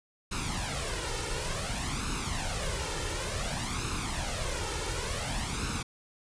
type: noise with flanger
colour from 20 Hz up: pink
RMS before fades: -33 dBFS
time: 0.31-5.83 s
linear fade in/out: 10 ms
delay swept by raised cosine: 0.76 to 2.26 ms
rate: 0.56 Hz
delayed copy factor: +0.65
effects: resampled to 22050 Hz